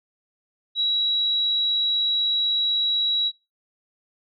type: tone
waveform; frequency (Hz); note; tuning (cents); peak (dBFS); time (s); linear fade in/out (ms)
sine; 3884; B7; -30; -19; 0.75-3.32; 50
effects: noise-tail reverb RT60 0.3 s tail -25 dB re dry